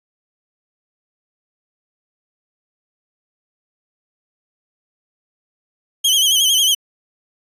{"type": "tone with vibrato", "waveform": "sawtooth", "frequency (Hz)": 3136, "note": "G7", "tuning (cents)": 0, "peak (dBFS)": -9, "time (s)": [6.04, 6.75], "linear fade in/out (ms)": 10, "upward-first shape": "sine", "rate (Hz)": 11, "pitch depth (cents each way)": 84, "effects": ["resampled to 32000 Hz"]}